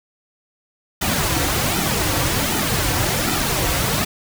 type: noise with flanger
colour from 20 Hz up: pink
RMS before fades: -20 dBFS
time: 1.01-4.05 s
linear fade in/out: 10 ms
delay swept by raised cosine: 1.8 to 4.9 ms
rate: 1.3 Hz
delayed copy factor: -0.7
effects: none